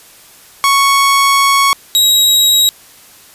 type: tone pair in turn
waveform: sawtooth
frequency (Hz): 1108.7 / 3827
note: C#6 / A#7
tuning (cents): 0 / +45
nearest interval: octave + major sixth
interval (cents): 2145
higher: second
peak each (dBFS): -4 / -4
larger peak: neither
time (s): 0.64-1.73 / 1.95-2.69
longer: first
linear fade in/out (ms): 0
effects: white hiss -41 dBFS RMS until 3.34 s + resampled to 32000 Hz